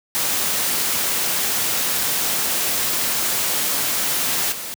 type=noise with level steps; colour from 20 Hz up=white; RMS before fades=-21 / -30 dBFS; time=0.15-4.74 s; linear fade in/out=0 ms; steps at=4.52 s; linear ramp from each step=2 ms; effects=high-pass 100 Hz 12 dB/octave